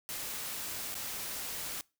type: noise with dropouts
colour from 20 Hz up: white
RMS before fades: -39 dBFS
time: 0.09-1.81 s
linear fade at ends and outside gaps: 0 ms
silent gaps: 0.943-0.952 s
effects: noise-tail reverb RT60 0.3 s tail -24 dB re dry